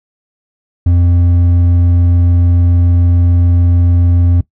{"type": "tone with hard clipping", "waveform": "sine", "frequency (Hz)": 87.31, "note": "F2", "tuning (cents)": 0, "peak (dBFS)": -8, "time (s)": [0.86, 4.41], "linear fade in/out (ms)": 5, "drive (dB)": 5, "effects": ["noise-tail reverb RT60 0.1 s tail -18 dB re dry"]}